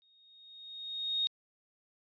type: tone with exponential growth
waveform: sine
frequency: 3725 Hz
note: A#7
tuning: 2 cents flat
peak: -26 dBFS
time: 0.02-1.27 s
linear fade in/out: 0 ms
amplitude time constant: 270 ms
effects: tanh soft clip ceiling -22 dBFS + resampled to 11025 Hz